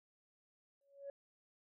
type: tone with exponential growth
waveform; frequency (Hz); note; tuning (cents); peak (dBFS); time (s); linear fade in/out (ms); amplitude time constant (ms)
sine; 559; C#5; +14; -40; 0.81-1.1; 2; 61
effects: tanh soft clip ceiling -39 dBFS